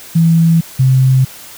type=tone pair in turn; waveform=sine; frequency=165.1 / 131.04 Hz; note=E3 / C3; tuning=+3 / +3 cents; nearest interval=major third; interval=400 cents; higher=first; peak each=-6 dBFS; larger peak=neither; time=0.15-0.61 / 0.79-1.25 s; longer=neither; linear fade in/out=10 ms; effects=white hiss -34 dBFS RMS until 1.57 s